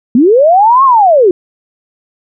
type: linear two-way sweep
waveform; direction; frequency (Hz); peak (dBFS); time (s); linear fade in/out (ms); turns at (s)
sine; up then down; 220 to 1108.7 to 339.5; -3; 0.15-1.31; 2; 0.84
effects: none